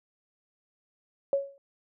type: tone with exponential decay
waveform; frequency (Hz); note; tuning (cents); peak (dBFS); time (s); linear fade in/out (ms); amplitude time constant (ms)
sine; 555; C#5; +2; -19; 1.33-1.58; 1; 54
effects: none